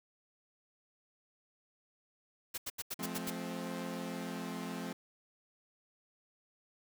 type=noise bursts; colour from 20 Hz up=white; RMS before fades=-39 dBFS; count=7; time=2.54-3.306 s; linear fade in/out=10 ms; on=40 ms; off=81 ms
type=chord; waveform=sawtooth; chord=F major; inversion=none; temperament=equal with one note detuned; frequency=174.61 / 214.7 / 261.6 Hz; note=F3 / A3 / C4; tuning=0 / -42 / 0 cents; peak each=-39 dBFS; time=2.99-4.93 s; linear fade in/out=5 ms
effects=none